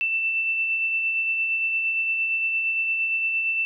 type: tone with tremolo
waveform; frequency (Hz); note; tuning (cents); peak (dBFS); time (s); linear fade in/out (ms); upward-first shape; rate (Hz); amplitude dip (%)
sine; 2667; E7; +20; -20; 0.01-3.65; 0; sine; 8.7; 30
effects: none